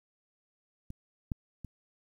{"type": "clicks", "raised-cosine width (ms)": 5, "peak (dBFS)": [-29, -20, -29], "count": 3, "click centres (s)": [0.904, 1.318, 1.647], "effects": ["10-bit"]}